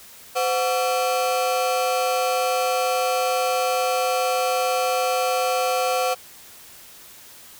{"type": "ring-modulated tone", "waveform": "35% pulse", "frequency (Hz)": 622.3, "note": "D#5", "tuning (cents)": 0, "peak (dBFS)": -15, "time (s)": [0.35, 6.15], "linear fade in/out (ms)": 20, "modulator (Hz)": 110, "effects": ["white hiss -45 dBFS RMS until 7.59 s"]}